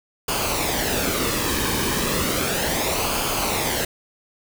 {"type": "noise with flanger", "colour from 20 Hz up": "pink", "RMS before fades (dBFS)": -23, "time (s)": [0.28, 3.85], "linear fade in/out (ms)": 5, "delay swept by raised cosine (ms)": [0.52, 1.48], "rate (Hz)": 0.34, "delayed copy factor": -0.55, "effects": []}